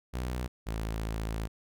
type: tone pair in turn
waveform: sawtooth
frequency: 62 / 54.8 Hz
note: B1 / A1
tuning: +7 / -6 cents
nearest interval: major second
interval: 213 cents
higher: first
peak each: -28 dBFS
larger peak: neither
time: 0.13-0.48 / 0.66-1.48 s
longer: second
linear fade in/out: 20 ms
effects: none